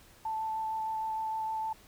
sine tone with vibrato, 880 Hz, A5, in tune, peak -31 dBFS, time 0.25-1.73 s, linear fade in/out 5 ms, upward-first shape sine, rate 6.5 Hz, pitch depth 10 cents each way, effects pink hiss -58 dBFS RMS until 1.87 s

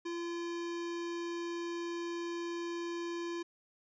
square tone, 342.1 Hz, F4, 36 cents flat, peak -37 dBFS, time 0.05-3.43 s, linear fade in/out 10 ms, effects resampled to 16000 Hz

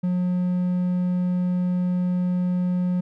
triangle tone, 180 Hz, F#3, 47 cents flat, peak -18 dBFS, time 0.03-3.01 s, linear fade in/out 10 ms, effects none

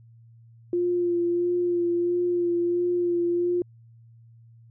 sine tone with vibrato, 349.2 Hz, F4, in tune, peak -21 dBFS, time 0.73-3.62 s, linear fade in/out 2 ms, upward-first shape sine, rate 1.5 Hz, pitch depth 20 cents each way, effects added 115 Hz sine -49 dBFS peak until 4.7 s

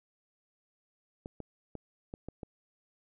clicks, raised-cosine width 2 ms, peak -27 dBFS, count 6, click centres 1.259 / 1.403 / 1.753 / 2.139 / 2.286 / 2.432 s, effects none

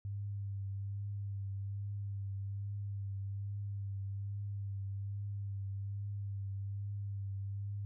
sine tone with vibrato, 99.7 Hz, G2, 30 cents sharp, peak -37 dBFS, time 0.05-7.85 s, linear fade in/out 0 ms, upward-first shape triangle, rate 1.2 Hz, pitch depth 31 cents each way, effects none

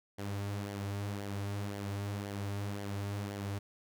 sawtooth tone with flanger, 100.8 Hz, G2, 49 cents sharp, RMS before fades -38 dBFS, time 0.18-3.59 s, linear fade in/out 10 ms, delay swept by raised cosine 0.77 to 6.07 ms, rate 1.9 Hz, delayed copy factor -0.5, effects none

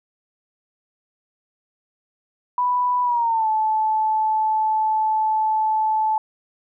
sine tone with pitch glide, 987.8 to 869.9 Hz, B5 to A5, 0 to -20 cents, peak -17 dBFS, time 2.58-6.18 s, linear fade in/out 2 ms, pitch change -220 cents, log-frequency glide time 3.03-3.48 s, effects none

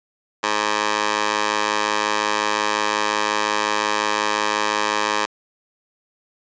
15% pulse tone with high-pass filter, 105.6 Hz, G#2, 29 cents sharp, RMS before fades -21 dBFS, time 0.43-5.26 s, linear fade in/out 10 ms, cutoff 790 Hz, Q 1.1, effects resampled to 16000 Hz

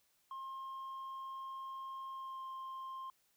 sine tone with pitch glide, 1066 to 1055.6 Hz, C6 to C6, +32 to +15 cents, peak -40 dBFS, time 0.31-3.1 s, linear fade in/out 2 ms, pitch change -17 cents, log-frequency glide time 2.11-2.43 s, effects tanh soft clip ceiling -42 dBFS + white hiss -75 dBFS RMS until 3.36 s

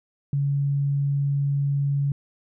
sine tone, 140.9 Hz, C#3, 29 cents sharp, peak -20 dBFS, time 0.33-2.12 s, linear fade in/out 2 ms, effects none

